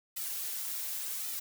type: noise with flanger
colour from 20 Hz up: blue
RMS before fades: -37 dBFS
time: 0.16-1.4 s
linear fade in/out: 10 ms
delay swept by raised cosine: 1.8 to 7.3 ms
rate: 0.89 Hz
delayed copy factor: -1
effects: none